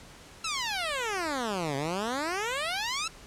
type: exponential two-way sweep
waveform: 10% pulse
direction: down then up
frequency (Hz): 1358 to 133.6 to 1358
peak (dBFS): -21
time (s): 0.44-3.08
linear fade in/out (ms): 5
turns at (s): 1.76
effects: pink hiss -50 dBFS RMS until 3.26 s + low-pass 9000 Hz 12 dB/octave